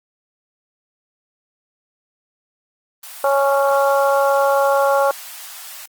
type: high-pass noise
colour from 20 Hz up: white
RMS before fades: -35 dBFS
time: 3.03-5.86 s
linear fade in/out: 5 ms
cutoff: 630 Hz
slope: 48 dB/octave
type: harmonic tone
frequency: 277.2 Hz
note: C#4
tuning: in tune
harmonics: 2 / 3 / 4 / 5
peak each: -15 / -19 / -21 / -23 dBFS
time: 3.24-5.11 s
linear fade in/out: 2 ms
effects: Opus 24 kbps